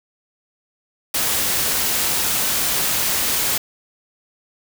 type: noise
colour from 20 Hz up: white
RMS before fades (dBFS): -20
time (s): 1.14-3.58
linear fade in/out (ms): 5
effects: none